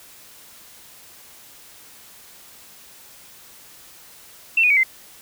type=tone with pitch steps; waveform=sine; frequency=2692 / 2469 / 2264 / 2076 Hz; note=E7 / D#7 / C#7 / C7; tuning=+36 / -14 / +36 / -14 cents; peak=-13 dBFS; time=4.57-4.834 s; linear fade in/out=5 ms; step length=66 ms; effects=white hiss -46 dBFS RMS until 5.21 s